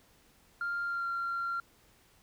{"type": "tone with pitch glide", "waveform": "sine", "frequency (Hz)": [1396.9, 1378.5], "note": ["F6", "F6"], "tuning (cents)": [0, -23], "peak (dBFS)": -30, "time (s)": [0.61, 1.6], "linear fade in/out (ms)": 2, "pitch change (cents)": -23, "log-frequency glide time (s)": [0.84, 1.07], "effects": ["tanh soft clip ceiling -28 dBFS", "pink hiss -64 dBFS RMS until 2.22 s"]}